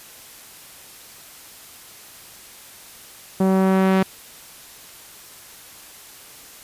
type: tone with low-pass filter sweep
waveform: sawtooth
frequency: 190 Hz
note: F#3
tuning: 46 cents sharp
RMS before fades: -17 dBFS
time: 3.4-4.03 s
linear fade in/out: 5 ms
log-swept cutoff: 800 to 2900 Hz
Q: 0.73
effects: white hiss -43 dBFS RMS until 6.63 s + resampled to 32000 Hz